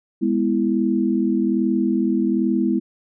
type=chord; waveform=sine; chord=E major; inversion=first; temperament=just; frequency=206 / 247.2 / 329.6 Hz; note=G#3 / B3 / E4; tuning=-14 / +2 / 0 cents; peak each=-21 dBFS; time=0.21-2.8 s; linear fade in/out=20 ms; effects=none